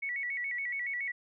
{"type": "tone with vibrato", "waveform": "sine", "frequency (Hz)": 2077, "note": "C7", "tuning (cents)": -13, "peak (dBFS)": -32, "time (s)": [0.02, 1.12], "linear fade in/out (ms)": 10, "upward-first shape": "square", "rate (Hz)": 7.1, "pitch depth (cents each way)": 110, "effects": []}